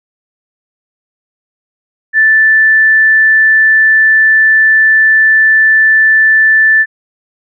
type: tone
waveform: sine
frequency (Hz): 1760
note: A6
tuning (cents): 0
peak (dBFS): -4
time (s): 2.13-6.86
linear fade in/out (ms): 50
effects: none